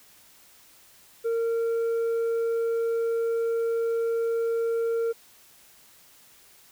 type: tone with tanh clipping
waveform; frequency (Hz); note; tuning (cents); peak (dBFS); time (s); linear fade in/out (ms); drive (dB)
triangle; 460; A#4; -23; -24; 1.24-5.13; 20; 8
effects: white hiss -55 dBFS RMS until 6.71 s